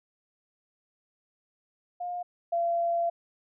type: tone pair in turn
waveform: sine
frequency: 710 / 682.8 Hz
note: F5 / F5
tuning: +28 / -39 cents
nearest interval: minor second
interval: 67 cents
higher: first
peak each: -31 / -24 dBFS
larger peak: second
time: 2-2.23 / 2.52-3.1 s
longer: second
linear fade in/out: 10 ms
effects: none